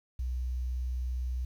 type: tone with quantisation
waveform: sine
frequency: 62.3 Hz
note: B1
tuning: 16 cents sharp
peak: -30 dBFS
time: 0.19-1.45 s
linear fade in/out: 5 ms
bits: 10
effects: none